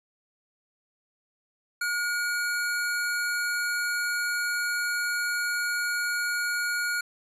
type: tone pair together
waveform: square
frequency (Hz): 1438 / 2278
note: F#6 / C#7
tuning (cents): -50 / +47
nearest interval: minor sixth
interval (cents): 797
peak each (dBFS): -27 / -37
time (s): 1.81-7.01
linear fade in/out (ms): 5
effects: resampled to 32000 Hz